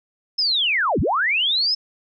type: linear two-way sweep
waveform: sine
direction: down then up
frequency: 5274 to 46.85 to 5274 Hz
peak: -17 dBFS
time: 0.38-1.75 s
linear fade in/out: 10 ms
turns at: 1 s
effects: none